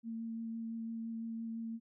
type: tone with vibrato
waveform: sine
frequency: 227.2 Hz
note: A#3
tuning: 44 cents flat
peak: -38 dBFS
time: 0.03-1.8 s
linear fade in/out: 50 ms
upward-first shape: sine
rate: 5.9 Hz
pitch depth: 11 cents each way
effects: none